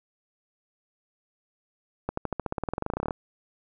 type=accelerating click train; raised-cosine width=1 ms; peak=-14 dBFS; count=22; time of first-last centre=2.09-3.108 s; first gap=84 ms; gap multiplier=0.94; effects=none